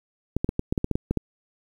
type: clicks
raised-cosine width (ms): 3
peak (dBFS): -10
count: 11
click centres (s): 0.366 / 0.445 / 0.491 / 0.594 / 0.725 / 0.778 / 0.844 / 0.913 / 0.955 / 1.11 / 1.173
effects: 8-bit